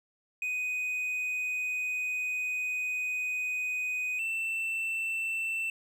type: tone pair in turn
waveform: triangle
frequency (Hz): 2496 / 2674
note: D#7 / E7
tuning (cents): +5 / +24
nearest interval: minor second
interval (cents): 119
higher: second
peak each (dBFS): -28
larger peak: neither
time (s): 0.42-4.19 / 4.19-5.7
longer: first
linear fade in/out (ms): 2
effects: none